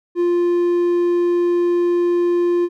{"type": "tone", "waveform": "triangle", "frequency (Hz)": 349.2, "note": "F4", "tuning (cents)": 0, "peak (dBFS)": -12, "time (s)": [0.15, 2.69], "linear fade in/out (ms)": 50, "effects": []}